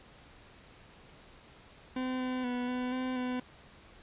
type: tone with pitch steps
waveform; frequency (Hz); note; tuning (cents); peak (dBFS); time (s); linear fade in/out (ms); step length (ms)
40% pulse; 256.2 / 254.7 / 246.5 / 250.1 / 256.2 / 250.9; C4 / C4 / B3 / B3 / C4 / B3; -36 / -46 / -3 / +22 / -36 / +28; -31; 1.96-3.4; 5; 240
effects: pink hiss -56 dBFS RMS until 4.02 s + resampled to 8000 Hz